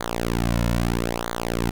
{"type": "tone with flanger", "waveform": "sawtooth", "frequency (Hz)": 58.27, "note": "A#1", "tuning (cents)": 0, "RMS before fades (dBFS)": -24, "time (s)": [0, 1.71], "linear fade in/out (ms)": 10, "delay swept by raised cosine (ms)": [0.37, 2.57], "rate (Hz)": 0.77, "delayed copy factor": -1, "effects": []}